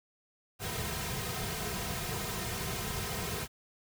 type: noise with comb filter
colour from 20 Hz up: pink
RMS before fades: -36 dBFS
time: 0.59-3.48 s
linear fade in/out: 50 ms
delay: 3.5 ms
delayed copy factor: -0.9
effects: none